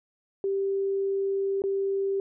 sine tone with dropouts, 392 Hz, G4, in tune, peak -24 dBFS, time 0.44-2.2 s, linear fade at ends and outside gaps 1 ms, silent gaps 1.62-1.638 s, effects none

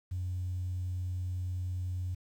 sine tone, 91 Hz, F#2, 28 cents flat, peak -31 dBFS, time 0.11-2.15 s, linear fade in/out 10 ms, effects tanh soft clip ceiling -28 dBFS + 10-bit

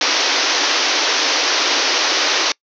white band-pass noise, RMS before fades -17 dBFS, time 0.01-2.52 s, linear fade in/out 2 ms, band 270 to 6100 Hz, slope 96 dB/octave, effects noise-tail reverb RT60 0.1 s tail -26 dB re dry

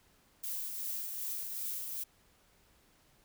violet noise with tremolo, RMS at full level -37 dBFS, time 0.43-2.04 s, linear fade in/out 10 ms, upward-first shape triangle, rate 2.6 Hz, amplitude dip 40%, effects pink hiss -67 dBFS RMS until 3.24 s

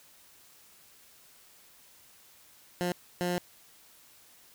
15% pulse tone bursts at uneven times, 177.3 Hz, F3, 26 cents sharp, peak -22 dBFS, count 2, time 2.81-2.92 / 3.21-3.38 s, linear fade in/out 0 ms, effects white hiss -58 dBFS RMS until 4.54 s

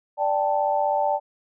sine chord, D suspended fourth, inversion none, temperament equal, 587.3 / 784 / 880 Hz, D5 / G5 / A5, 0 / 0 / 0 cents, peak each -24 dBFS, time 0.17-1.2 s, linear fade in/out 50 ms, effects none

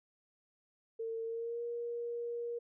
sine tone with pitch glide, 453.1 to 472.9 Hz, A#4 to A#4, -49 to +25 cents, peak -36 dBFS, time 0.99-2.59 s, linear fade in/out 10 ms, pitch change +74 cents, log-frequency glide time 1.24-1.62 s, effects none

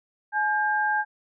sine tone pair together, 847.6 / 1600 Hz, G#5 / G6, +35 / +35 cents, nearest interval major seventh, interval 1100 cents, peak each -24 dBFS, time 0.32-1.05 s, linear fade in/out 50 ms, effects none

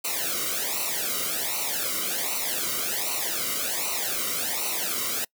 white noise with flanger, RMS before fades -28 dBFS, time 0.04-5.25 s, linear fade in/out 10 ms, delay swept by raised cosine 0.59 to 1.19 ms, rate 1.3 Hz, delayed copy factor -0.95, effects noise-tail reverb RT60 0.1 s tail -26 dB re dry

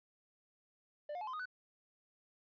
triangle tone with pitch steps, 593 / 713.4 / 858.2 / 1032.5 / 1242.1 / 1494.3 Hz, D5 / F5 / A5 / C6 / D#6 / F#6, +17 / +37 / -43 / -23 / -3 / +17 cents, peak -38 dBFS, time 1.09-1.456 s, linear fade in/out 5 ms, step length 61 ms, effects resampled to 11025 Hz + 13-bit

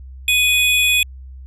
square tone pair together, 2489 / 3392 Hz, D#7 / G#7, 0 / +36 cents, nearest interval perfect fourth, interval 536 cents, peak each -15 / -18 dBFS, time 0.28-1.03 s, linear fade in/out 2 ms, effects added 65 Hz sine -33 dBFS peak until 1.46 s + resampled to 32000 Hz

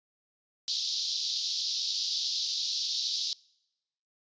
pink band-pass noise, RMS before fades -32 dBFS, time 0.68-3.33 s, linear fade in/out 0 ms, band 3700 to 5500 Hz, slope 48 dB/octave, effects noise-tail reverb RT60 0.9 s tail -25 dB re dry + resampled to 16000 Hz

